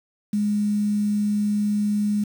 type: tone with quantisation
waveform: sine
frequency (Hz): 207.7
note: G#3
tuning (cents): 0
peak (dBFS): -19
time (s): 0.33-2.24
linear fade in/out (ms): 5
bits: 7
effects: none